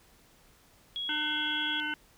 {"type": "tone", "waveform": "sine", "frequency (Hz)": 3322, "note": "G#7", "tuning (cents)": 0, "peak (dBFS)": -32, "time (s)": [0.96, 1.8], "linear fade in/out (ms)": 0}
{"type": "harmonic tone", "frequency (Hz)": 301.7, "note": "D4", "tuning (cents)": 47, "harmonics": [1, 3, 5, 7, 9, 10], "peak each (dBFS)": [-40, -41, -33, -41, -41, -39], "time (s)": [1.09, 1.94], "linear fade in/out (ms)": 2}
{"effects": ["pink hiss -61 dBFS RMS until 2.17 s"]}